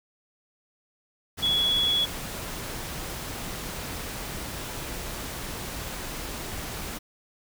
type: tone in noise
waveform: sine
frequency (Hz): 3371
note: G#7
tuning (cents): +25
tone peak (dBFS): -21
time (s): 1.42-2.06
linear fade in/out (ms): 20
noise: pink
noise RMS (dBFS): -35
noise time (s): 1.37-6.99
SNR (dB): +11
effects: none